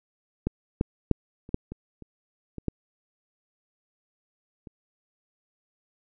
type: clicks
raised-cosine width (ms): 3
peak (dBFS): -12 / -9 / -7 / -30 / -10 / -23 / -30 / -23 / -13 / -29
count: 10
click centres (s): 0.47 / 0.811 / 1.113 / 1.491 / 1.544 / 1.72 / 2.023 / 2.583 / 2.683 / 4.672
effects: none